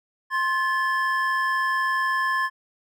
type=tone pair together; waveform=triangle; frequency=1056 / 1731.9 Hz; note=C6 / A6; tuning=+16 / -28 cents; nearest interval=major sixth; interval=856 cents; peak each=-22 dBFS; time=0.3-2.5 s; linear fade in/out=50 ms; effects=none